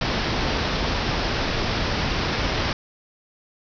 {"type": "low-pass noise", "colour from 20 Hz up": "pink", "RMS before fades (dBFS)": -24, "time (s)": [0.01, 2.73], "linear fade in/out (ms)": 2, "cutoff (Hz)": 5600, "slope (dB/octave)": 96, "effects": []}